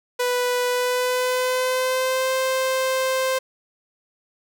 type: tone with pitch glide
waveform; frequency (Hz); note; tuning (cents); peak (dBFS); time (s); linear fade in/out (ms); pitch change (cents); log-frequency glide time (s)
sawtooth; 493.9 to 522.4; B4 to C5; 0 to -3; -16; 0.19-3.39; 10; +97; 0.68-2.34
effects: none